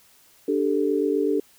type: chord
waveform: sine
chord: D suspended fourth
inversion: none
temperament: equal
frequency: 293.7 / 392 / 440 Hz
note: D4 / G4 / A4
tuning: 0 / 0 / 0 cents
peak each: -24 dBFS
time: 0.48-1.4 s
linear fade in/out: 5 ms
effects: white hiss -56 dBFS RMS until 1.58 s